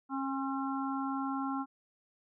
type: harmonic tone with a mistuned harmonic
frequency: 271.2 Hz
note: C#4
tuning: 38 cents flat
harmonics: 1 / 3 / 4 / 5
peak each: -34 / -39 / -40 / -41 dBFS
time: 0.09-1.66 s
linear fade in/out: 50 ms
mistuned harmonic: 4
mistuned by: -29 cents
effects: none